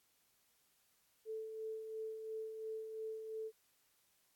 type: tone with tremolo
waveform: sine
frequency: 440 Hz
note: A4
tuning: in tune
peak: -40 dBFS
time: 1.25-3.52 s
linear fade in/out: 50 ms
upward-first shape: sine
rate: 2.9 Hz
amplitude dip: 45%
effects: white hiss -75 dBFS RMS until 4.35 s + AAC 64 kbps